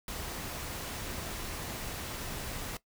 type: noise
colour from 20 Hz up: pink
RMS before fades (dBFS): -39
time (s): 0.08-2.77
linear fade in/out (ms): 2
effects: noise-tail reverb RT60 0.1 s tail -17 dB re dry